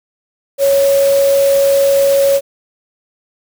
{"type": "tone in noise", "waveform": "sine", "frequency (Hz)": 554.4, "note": "C#5", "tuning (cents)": 0, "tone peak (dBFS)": -8, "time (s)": [0.58, 2.41], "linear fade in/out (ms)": 50, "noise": "white", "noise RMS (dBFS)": -24, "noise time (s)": [0.58, 2.41], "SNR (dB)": 13, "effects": []}